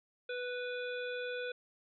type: harmonic tone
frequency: 493.9 Hz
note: B4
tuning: in tune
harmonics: 1 / 3 / 5 / 7 / 8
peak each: -38 / -42 / -47 / -49 / -56 dBFS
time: 0.29-1.52 s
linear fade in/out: 5 ms
effects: none